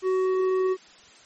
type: tone with tanh clipping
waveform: sine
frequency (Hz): 374.4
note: F#4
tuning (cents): +20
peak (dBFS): -22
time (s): 0.02-0.77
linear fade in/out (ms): 50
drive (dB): 9
effects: white hiss -51 dBFS RMS until 1.25 s + MP3 32 kbps